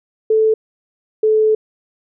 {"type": "tone pair in turn", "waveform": "sine", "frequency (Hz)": [438.3, 433.8], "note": ["A4", "A4"], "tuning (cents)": [-7, -25], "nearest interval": "unison", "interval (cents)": 18, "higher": "first", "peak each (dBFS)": -10, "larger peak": "neither", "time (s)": [[0.3, 0.54], [1.23, 1.55]], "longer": "second", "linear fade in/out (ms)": 5, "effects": []}